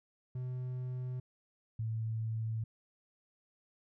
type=tone pair in turn; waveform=triangle / sine; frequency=126.6 / 111.58 Hz; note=B2 / A2; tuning=+43 / +25 cents; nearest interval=major second; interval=218 cents; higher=first; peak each=-34 / -33 dBFS; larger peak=second; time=0.35-1.2 / 1.79-2.64 s; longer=neither; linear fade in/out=5 ms; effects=none